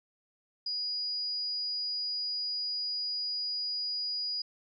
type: tone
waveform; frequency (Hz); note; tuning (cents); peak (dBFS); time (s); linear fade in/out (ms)
sine; 4900; D#8; -27; -31; 0.66-4.42; 5
effects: none